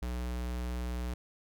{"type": "tone", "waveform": "square", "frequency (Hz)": 61, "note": "B1", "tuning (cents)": -21, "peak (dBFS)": -34, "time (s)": [0.02, 1.14], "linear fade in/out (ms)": 5, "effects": []}